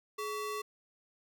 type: ring-modulated tone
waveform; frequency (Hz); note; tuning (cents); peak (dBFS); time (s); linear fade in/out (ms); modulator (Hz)
square; 776; G5; -18; -33; 0.18-0.62; 10; 354
effects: none